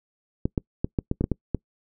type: clicks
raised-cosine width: 3 ms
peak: -10 dBFS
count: 9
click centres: 0.455 / 0.578 / 0.845 / 0.988 / 1.114 / 1.21 / 1.241 / 1.317 / 1.547 s
effects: noise-tail reverb RT60 0.1 s tail -26 dB re dry